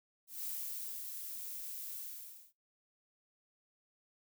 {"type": "noise with ADSR envelope", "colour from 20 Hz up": "violet", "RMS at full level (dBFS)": -40, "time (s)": [0.27, 2.53], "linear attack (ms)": 170, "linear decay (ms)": 560, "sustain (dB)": -4, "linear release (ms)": 550, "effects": ["noise-tail reverb RT60 0.2 s tail -21 dB re dry"]}